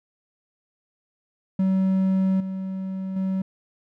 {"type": "tone with level steps", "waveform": "triangle", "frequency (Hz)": 190, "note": "F#3", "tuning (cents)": 46, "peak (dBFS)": [-16, -25, -20], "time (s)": [1.59, 3.42], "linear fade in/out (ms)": 5, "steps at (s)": [2.4, 3.16], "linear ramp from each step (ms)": 5, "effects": []}